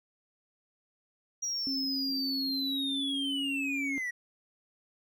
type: linear sweep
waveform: triangle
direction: down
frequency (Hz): 5740 to 1903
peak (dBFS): -30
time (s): 1.42-4.11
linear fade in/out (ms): 10
type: tone with pitch glide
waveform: sine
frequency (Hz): 269.5 to 276.6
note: C#4 to C#4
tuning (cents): -49 to -4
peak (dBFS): -33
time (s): 1.67-3.98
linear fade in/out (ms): 0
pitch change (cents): +45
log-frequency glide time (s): 2.4-3.28
effects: none